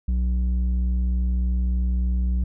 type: tone with low-pass filter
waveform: square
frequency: 61.7 Hz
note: B1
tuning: 1 cent flat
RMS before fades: -22 dBFS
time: 0.08-2.44 s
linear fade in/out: 5 ms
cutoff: 130 Hz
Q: 3.8
effects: none